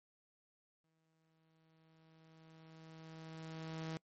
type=tone with exponential growth; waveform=sawtooth; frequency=160.6 Hz; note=E3; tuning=45 cents flat; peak=-36 dBFS; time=0.84-3.97 s; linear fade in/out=0 ms; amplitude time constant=680 ms; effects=noise-tail reverb RT60 0.1 s tail -24 dB re dry + MP3 32 kbps